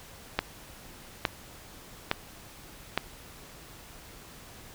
click train, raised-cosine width 0.3 ms, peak -8 dBFS, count 4, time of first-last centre 0.39-2.976 s, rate 1.16 Hz, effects pink hiss -49 dBFS RMS until 4.74 s

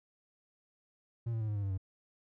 triangle tone with pitch steps, 116.5 / 112.53 / 108.7 / 105 / 101.42 / 97.96 / 94.63 Hz, A#2 / A2 / A2 / G#2 / G#2 / G2 / F#2, -1 / +39 / -21 / +19 / -41 / -1 / +39 cents, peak -30 dBFS, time 1.26-1.778 s, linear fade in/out 10 ms, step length 74 ms, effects none

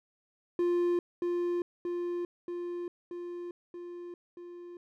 triangle tone with echo, 350 Hz, F4, 4 cents sharp, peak -23 dBFS, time 0.59-0.99 s, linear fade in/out 2 ms, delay 630 ms, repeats 6, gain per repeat -3 dB, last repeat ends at 4.77 s, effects none

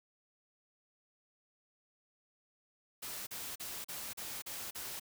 white noise bursts, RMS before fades -43 dBFS, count 7, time 3.02-4.998 s, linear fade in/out 10 ms, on 250 ms, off 38 ms, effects none

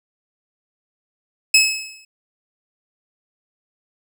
20% pulse tone with exponential decay, 2584 Hz, E7, 35 cents flat, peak -3 dBFS, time 1.54-2.05 s, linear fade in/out 5 ms, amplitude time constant 110 ms, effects none

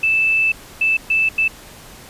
sine tone bursts at uneven times, 2637 Hz, E7, in tune, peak -13 dBFS, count 4, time 0.03-0.52 / 0.81-0.97 / 1.1-1.29 / 1.38-1.48 s, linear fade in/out 5 ms, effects pink hiss -40 dBFS RMS until 2.09 s + resampled to 32000 Hz

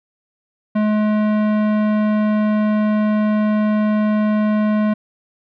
sine tone with tanh clipping, 212.5 Hz, G#3, 40 cents sharp, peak -16 dBFS, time 0.75-4.94 s, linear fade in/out 10 ms, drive 17 dB, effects none

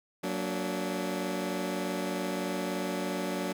20% pulse chord, Gb augmented, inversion none, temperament just, 185 / 231.2 / 289.1 Hz, Gb3 / Bb3 / D4, 0 / -14 / -27 cents, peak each -29 / -33 / -30 dBFS, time 0.23-3.53 s, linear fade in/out 10 ms, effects none

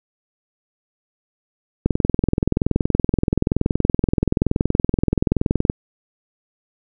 click train, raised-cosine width 3 ms, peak -3 dBFS, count 82, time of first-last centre 1.86-5.699 s, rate 21.1 Hz, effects none

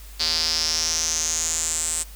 square tone with band-pass filter sweep, 80.9 Hz, E2, 32 cents flat, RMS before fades -24 dBFS, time 0.19-2.04 s, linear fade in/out 20 ms, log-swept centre 4600 to 8200 Hz, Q 6.8, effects added 50 Hz sine -39 dBFS peak until 2.15 s + white hiss -47 dBFS RMS until 2.15 s

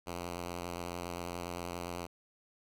5% pulse tone with vibrato, 87.31 Hz, F2, in tune, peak -27 dBFS, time 0.06-2.07 s, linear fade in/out 20 ms, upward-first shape triangle, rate 10 Hz, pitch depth 36 cents each way, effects none

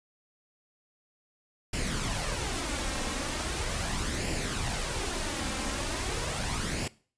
pink noise with flanger, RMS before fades -32 dBFS, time 1.73-6.88 s, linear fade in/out 5 ms, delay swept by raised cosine 0.4 to 3.8 ms, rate 0.39 Hz, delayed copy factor +0.5, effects noise-tail reverb RT60 0.4 s tail -20 dB re dry + resampled to 22050 Hz

